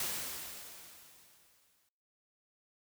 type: noise with exponential decay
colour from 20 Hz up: white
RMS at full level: -35 dBFS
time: 0-1.89 s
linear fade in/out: 2 ms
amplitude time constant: 410 ms
effects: noise-tail reverb RT60 0.9 s tail -26 dB re dry